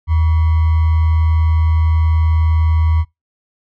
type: tone with sample-and-hold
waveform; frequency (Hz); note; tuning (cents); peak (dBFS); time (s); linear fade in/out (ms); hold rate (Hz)
sine; 80.4; E2; -43; -10; 0.07-3.05; 50; 1050
effects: noise-tail reverb RT60 0.2 s tail -25 dB re dry + low-pass 2000 Hz 12 dB/octave